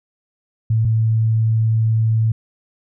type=tone pair in turn; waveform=sine; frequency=111.5 / 111.5 Hz; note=A2 / A2; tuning=+23 / +23 cents; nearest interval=unison; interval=0 cents; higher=neither; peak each=-13 dBFS; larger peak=neither; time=0.7-0.85 / 0.85-2.32 s; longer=second; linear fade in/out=5 ms; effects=none